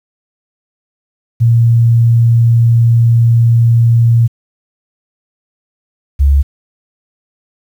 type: tone pair in turn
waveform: sine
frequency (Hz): 116.54 / 69.9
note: A#2 / C#2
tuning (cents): 0 / +15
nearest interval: major sixth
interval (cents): 885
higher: first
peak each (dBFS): -5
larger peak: neither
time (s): 1.4-4.28 / 6.19-6.43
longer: first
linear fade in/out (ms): 20
effects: 7-bit